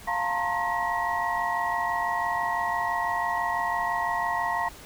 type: tone cluster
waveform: sine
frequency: 701 / 890 / 936 / 1068 / 1909 Hz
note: F5 / A5 / A#5 / C6 / A#6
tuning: +6 / +20 / +7 / +35 / +41 cents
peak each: -31 dBFS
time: 0.07-4.69 s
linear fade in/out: 10 ms
effects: pink hiss -46 dBFS RMS until 4.85 s